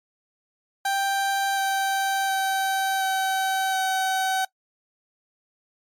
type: tone with pitch steps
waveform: 30% pulse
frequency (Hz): 786 / 779.2 / 772.5 / 765.8 / 759.2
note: G5 / G5 / G5 / G5 / F#5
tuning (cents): +4 / -11 / -26 / -41 / +44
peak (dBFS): -19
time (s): 0.85-4.45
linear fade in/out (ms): 5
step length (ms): 720
effects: noise-tail reverb RT60 0.1 s tail -22 dB re dry + MP3 64 kbps